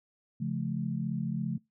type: chord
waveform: sine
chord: Db augmented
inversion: none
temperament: just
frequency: 138.59 / 173.24 / 216.5 Hz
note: Db3 / F3 / A3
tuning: 0 / -14 / -28 cents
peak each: -34 dBFS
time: 0.4-1.58 s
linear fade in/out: 10 ms
effects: noise-tail reverb RT60 0.2 s tail -23 dB re dry